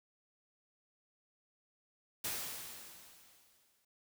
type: noise with exponential decay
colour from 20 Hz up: white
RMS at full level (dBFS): -37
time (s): 2.24-3.85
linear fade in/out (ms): 5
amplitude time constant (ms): 350
effects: none